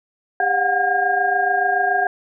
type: tone cluster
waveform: sine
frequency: 398.8 / 718 / 745 / 1618 Hz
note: G4 / F5 / F#5 / G#6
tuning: +30 / +48 / +12 / -46 cents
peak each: -27 / -20 / -21 / -20 dBFS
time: 0.4-2.07 s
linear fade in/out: 2 ms
effects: none